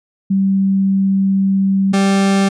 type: tone pair in turn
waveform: sine / 40% pulse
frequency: 194 / 195.8 Hz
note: G3 / G3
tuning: -18 / -2 cents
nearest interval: unison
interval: 16 cents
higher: second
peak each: -11 / -10 dBFS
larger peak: second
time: 0.3-1.93 / 1.93-2.49 s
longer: first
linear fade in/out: 10 ms
effects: resampled to 22050 Hz